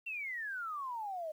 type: exponential sweep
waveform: sine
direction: down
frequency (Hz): 2748 to 605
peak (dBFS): -37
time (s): 0.06-1.32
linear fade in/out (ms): 10
effects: 11-bit